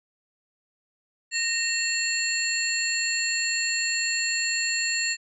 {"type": "tone cluster", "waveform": "sine", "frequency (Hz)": [1848, 2704, 4338, 7310], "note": ["A#6", "E7", "C#8", "A#8"], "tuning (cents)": [-16, 43, -38, -35], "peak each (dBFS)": -29, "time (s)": [1.31, 5.17], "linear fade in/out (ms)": 50, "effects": []}